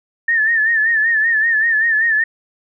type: tone with vibrato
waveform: sine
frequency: 1790 Hz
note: A6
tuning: 29 cents sharp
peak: -12 dBFS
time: 0.28-2.24 s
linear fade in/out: 5 ms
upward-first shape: sine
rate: 5.2 Hz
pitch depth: 77 cents each way
effects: none